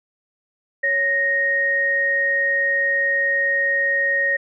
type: tone pair together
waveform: sine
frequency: 555 / 1864.7 Hz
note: C#5 / A#6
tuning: +2 / 0 cents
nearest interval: octave + major sixth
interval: 2098 cents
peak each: -26 / -17 dBFS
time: 0.83-4.37 s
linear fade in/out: 10 ms
effects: none